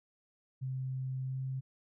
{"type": "tone with pitch glide", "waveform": "sine", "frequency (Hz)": [130.81, 131.95], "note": ["C3", "C3"], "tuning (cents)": [0, 15], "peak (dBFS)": -34, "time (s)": [0.61, 1.61], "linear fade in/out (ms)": 20, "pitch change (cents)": 15, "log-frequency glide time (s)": [1.25, 1.39], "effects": []}